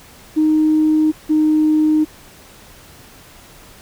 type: tone pair in turn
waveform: sine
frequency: 310 / 308.4 Hz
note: D#4 / D#4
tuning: -6 / -15 cents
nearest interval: unison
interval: 9 cents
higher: first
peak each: -10 dBFS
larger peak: neither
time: 0.36-1.12 / 1.29-2.05 s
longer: neither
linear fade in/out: 20 ms
effects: tanh soft clip ceiling -6 dBFS + pink hiss -43 dBFS RMS until 3.81 s